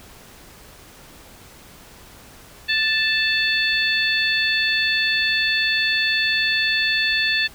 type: harmonic tone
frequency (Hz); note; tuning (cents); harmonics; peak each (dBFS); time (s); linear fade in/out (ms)
880; A5; 0; 2 / 3 / 4 / 5; -21 / -23 / -24 / -25; 2.68-7.48; 20
effects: pink hiss -45 dBFS RMS until 7.54 s